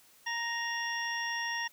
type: harmonic tone with a mistuned harmonic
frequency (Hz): 932.3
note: A#5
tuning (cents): 0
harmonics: 1 / 2 / 3 / 4 / 6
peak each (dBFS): -38 / -34 / -41 / -46 / -41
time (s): 0.26-1.68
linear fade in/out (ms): 10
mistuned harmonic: 4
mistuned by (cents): -140
effects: white hiss -61 dBFS RMS until 1.72 s + high-pass 80 Hz 12 dB/octave